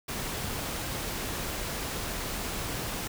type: noise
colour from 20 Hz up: pink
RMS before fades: -34 dBFS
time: 0.08-3.08 s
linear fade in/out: 10 ms
effects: none